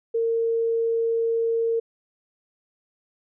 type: tone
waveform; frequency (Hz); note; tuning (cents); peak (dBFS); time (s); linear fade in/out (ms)
sine; 458; A#4; -31; -20; 0.14-1.8; 10
effects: none